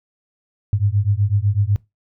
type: beating tone pair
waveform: sine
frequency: 98 / 106 Hz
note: G2 / G#2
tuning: 0 / +36 cents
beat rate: 8 Hz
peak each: -18 dBFS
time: 0.73-1.76 s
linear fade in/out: 0 ms
effects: noise-tail reverb RT60 0.2 s tail -21 dB re dry